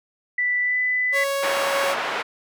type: tone with pitch glide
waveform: sine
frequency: 1975.5 to 1998.5 Hz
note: B6 to B6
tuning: 0 to +20 cents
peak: -19 dBFS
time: 0.38-1.24 s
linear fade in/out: 5 ms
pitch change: +20 cents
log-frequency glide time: 0.62-0.78 s
type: tone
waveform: sawtooth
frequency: 554.4 Hz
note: C#5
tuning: in tune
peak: -18 dBFS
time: 1.12-1.96 s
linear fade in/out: 50 ms
type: band-pass noise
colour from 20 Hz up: pink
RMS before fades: -26 dBFS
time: 1.42-2.23 s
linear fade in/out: 20 ms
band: 720 to 2200 Hz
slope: 12 dB/octave
effects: none